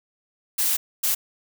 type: noise bursts at uneven times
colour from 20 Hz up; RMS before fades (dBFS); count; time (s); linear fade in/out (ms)
blue; -22; 2; 0.58-0.77 / 1.03-1.15; 10
effects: none